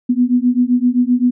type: beating tone pair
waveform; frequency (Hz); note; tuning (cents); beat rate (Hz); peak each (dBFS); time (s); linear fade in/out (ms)
sine; 243 / 250.7; B3 / B3; -28 / +26; 7.7; -14; 0.09-1.31; 10
effects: none